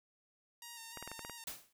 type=tone with vibrato; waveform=5% pulse; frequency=928 Hz; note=A#5; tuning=8 cents flat; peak=-36 dBFS; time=0.62-1.44 s; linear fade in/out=2 ms; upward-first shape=square; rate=3.3 Hz; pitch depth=27 cents each way
type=clicks; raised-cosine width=0.5 ms; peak=-29 dBFS; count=7; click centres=0.973 / 1.026 / 1.076 / 1.116 / 1.193 / 1.249 / 1.297 s
type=noise with exponential decay; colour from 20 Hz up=white; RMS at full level=-39 dBFS; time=1.47-1.73 s; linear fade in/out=5 ms; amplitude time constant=56 ms
effects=none